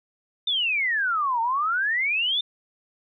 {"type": "exponential two-way sweep", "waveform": "sine", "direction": "down then up", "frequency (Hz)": [3631, 894, 3631], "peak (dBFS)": -21, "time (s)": [0.47, 2.41], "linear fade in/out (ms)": 5, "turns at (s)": 1.41, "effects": []}